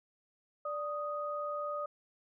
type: tone pair together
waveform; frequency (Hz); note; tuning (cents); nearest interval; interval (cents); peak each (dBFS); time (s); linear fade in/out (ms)
sine; 587.3 / 1244.5; D5 / D#6; 0 / 0; octave + minor second; 1300; -37 / -37; 0.65-1.86; 5
effects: none